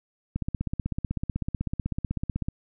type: click train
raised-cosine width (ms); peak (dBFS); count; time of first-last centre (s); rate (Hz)
5; -15; 35; 0.36-2.485; 16
effects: none